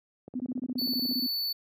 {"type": "click train", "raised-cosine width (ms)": 2, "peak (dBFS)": -29, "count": 15, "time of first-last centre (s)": [0.28, 1.113], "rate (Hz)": 16.8}
{"type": "tone bursts", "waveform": "sine", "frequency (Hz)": 251.8, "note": "B3", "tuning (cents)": 34, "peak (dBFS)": -28, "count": 14, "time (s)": [0.35, 1.266], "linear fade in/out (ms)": 5, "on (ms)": 45, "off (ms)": 22}
{"type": "tone", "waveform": "square", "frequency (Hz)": 4478, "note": "C#8", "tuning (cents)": 17, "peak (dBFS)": -29, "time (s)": [0.78, 1.53], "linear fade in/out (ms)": 10}
{"effects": ["high-pass 150 Hz 12 dB/octave"]}